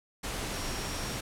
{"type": "tone in noise", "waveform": "sine", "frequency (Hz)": 5588, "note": "F8", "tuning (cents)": 0, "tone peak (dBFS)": -44, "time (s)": [0.53, 1.17], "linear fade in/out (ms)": 10, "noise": "pink", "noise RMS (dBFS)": -35, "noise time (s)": [0.23, 1.21], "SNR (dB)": -12, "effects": ["low-pass 11000 Hz 12 dB/octave"]}